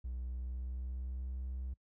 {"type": "tone with pitch glide", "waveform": "triangle", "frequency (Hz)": [61.9, 64.31], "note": ["B1", "C2"], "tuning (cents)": [5, -29], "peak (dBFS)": -35, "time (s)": [0.04, 1.74], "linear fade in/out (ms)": 10, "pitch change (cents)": 66, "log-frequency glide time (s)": [0.2, 1.44], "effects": ["noise-tail reverb RT60 0.1 s tail -25 dB re dry", "tanh soft clip ceiling -31 dBFS"]}